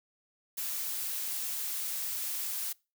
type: noise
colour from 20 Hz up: blue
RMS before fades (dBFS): -35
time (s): 0.57-2.73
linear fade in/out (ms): 10
effects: noise-tail reverb RT60 0.3 s tail -25 dB re dry